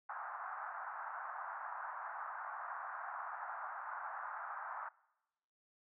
white band-pass noise, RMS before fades -45 dBFS, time 0.09-4.89 s, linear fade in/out 5 ms, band 730 to 1500 Hz, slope 48 dB/octave, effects noise-tail reverb RT60 1.0 s tail -23 dB re dry

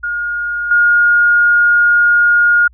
sine tone with level steps, 1427 Hz, F6, 37 cents sharp, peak -16 / -7 dBFS, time 0.03-2.68 s, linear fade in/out 10 ms, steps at 0.71 s, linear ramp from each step 2 ms, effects added 60 Hz sine -42 dBFS peak until 2.73 s

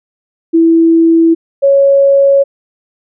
sine tone pair in turn, 329.6 / 554.3 Hz, E4 / C#5, 0 / 0 cents, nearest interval major sixth, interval 900 cents, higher second, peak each -4 dBFS, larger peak neither, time 0.53-1.35 / 1.62-2.44 s, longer neither, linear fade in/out 20 ms, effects none

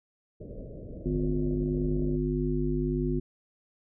pink low-pass noise, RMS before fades -41 dBFS, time 0.4-2.17 s, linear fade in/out 10 ms, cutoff 630 Hz, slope 96 dB/octave
harmonic tone, 50.8 Hz, G#1, 38 cents flat, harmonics 1 / 3 / 5 / 7, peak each -31 / -31 / -31 / -31 dBFS, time 1.05-3.2 s, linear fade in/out 10 ms
effects none

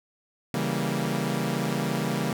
sawtooth chord, C# diminished seventh, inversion none, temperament equal, 138.59 / 164.81 / 196 / 233.1 Hz, C#3 / E3 / G3 / Bb3, 0 / 0 / 0 / 0 cents, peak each -27 dBFS, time 0.54-2.33 s, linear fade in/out 2 ms, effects none

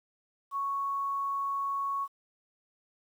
sine tone, 1108.7 Hz, C#6, in tune, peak -29 dBFS, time 0.51-2.08 s, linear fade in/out 50 ms, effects 10-bit

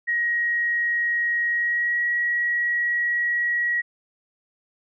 sine tone with pitch glide, 1890 to 1912 Hz, A#6 to A#6, +23 to +43 cents, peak -20 dBFS, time 0.07-3.82 s, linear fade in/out 20 ms, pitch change +20 cents, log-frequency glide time 1.49-2.04 s, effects none

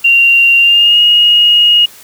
sine tone with pitch glide, 2766 to 2873 Hz, F7 to F7, -17 to +48 cents, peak -4 dBFS, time 0.04-1.86 s, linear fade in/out 10 ms, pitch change +65 cents, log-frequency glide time 0.58-1 s, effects white hiss -37 dBFS RMS until 2.03 s

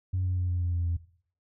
sine tone with pitch steps, 92.5 / 91.23 / 89.97 / 88.73 / 87.51 / 86.31 / 85.12 Hz, F#2 / F#2 / F#2 / F2 / F2 / F2 / F2, 0 / -24 / -48 / +28 / +4 / -20 / -44 cents, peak -24 dBFS, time 0.13-0.97 s, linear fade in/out 10 ms, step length 120 ms, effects noise-tail reverb RT60 0.5 s tail -17 dB re dry + tanh soft clip ceiling -22 dBFS

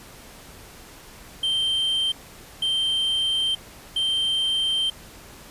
triangle tone bursts at uneven times, 3136 Hz, G7, in tune, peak -19 dBFS, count 3, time 1.43-2.12 / 2.62-3.55 / 3.96-4.9 s, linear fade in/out 5 ms, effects pink hiss -45 dBFS RMS until 5.5 s + resampled to 32000 Hz

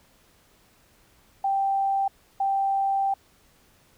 sine tone bursts at uneven times, 784 Hz, G5, in tune, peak -21 dBFS, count 2, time 1.44-2.08 / 2.4-3.14 s, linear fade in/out 5 ms, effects pink hiss -60 dBFS RMS until 3.97 s

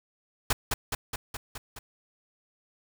pink noise with echo, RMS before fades -24 dBFS, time 0.5-0.53 s, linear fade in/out 5 ms, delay 210 ms, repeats 6, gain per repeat -3 dB, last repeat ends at 1.79 s, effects none

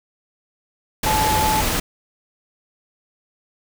sine tone in noise, 865 Hz, A5, 30 cents flat, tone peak -18 dBFS, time 1.06-1.61 s, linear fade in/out 5 ms, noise pink, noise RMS -21 dBFS, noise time 1.03-1.8 s, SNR 0 dB, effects none

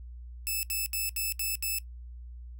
5% pulse tone bursts, 2621 Hz, E7, 11 cents flat, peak -20 dBFS, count 6, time 0.47-1.785 s, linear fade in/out 0 ms, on 160 ms, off 71 ms, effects noise-tail reverb RT60 0.1 s tail -18 dB re dry + added 60 Hz sine -41 dBFS peak until 2.59 s

